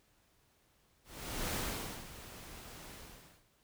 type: noise with ADSR envelope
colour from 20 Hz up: pink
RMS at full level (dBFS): -36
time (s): 1.04-3.45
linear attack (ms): 500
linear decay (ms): 500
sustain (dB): -14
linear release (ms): 510
effects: pink hiss -71 dBFS RMS until 3.63 s